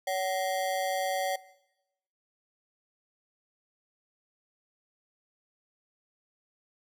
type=ring-modulated tone; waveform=square; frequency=659.3 Hz; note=E5; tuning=in tune; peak=-26 dBFS; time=0.07-1.36 s; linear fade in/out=5 ms; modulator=95.3 Hz; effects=noise-tail reverb RT60 0.9 s tail -20 dB re dry